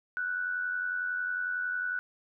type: tone with amplitude modulation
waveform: sine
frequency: 1480 Hz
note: F#6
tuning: in tune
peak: -27 dBFS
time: 0.17-1.99 s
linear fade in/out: 0 ms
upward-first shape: sine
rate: 91 Hz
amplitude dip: 55%
effects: none